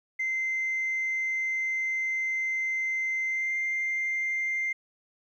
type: tone with pitch glide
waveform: sine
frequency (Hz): 2076 to 2096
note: C7 to C7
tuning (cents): -14 to +2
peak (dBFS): -25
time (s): 0.19-4.73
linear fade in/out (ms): 10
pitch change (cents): +16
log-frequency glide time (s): 3.27-3.56
effects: tanh soft clip ceiling -23 dBFS + 11-bit